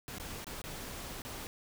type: noise with dropouts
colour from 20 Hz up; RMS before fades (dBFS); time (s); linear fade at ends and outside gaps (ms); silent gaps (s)
pink; -43; 0.08-1.47; 0; 0.183-0.199 / 0.444-0.468 / 0.617-0.64 / 1.219-1.25
effects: none